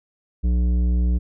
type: tone with tanh clipping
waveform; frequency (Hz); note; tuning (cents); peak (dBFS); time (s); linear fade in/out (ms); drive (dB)
sine; 60.4; B1; -38; -18; 0.43-1.19; 20; 11
effects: none